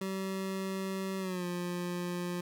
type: tone with pitch glide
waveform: 25% pulse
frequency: 191.5 to 176.62 Hz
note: G3 to F3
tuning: -40 to +20 cents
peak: -30 dBFS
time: 0.01-2.41 s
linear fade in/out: 5 ms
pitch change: -140 cents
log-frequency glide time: 1.19-1.45 s
effects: none